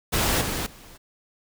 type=noise with level steps; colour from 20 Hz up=pink; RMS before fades=-22 / -28 / -47 dBFS; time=0.12-0.98 s; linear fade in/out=20 ms; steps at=0.41 / 0.66 s; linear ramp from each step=5 ms; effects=none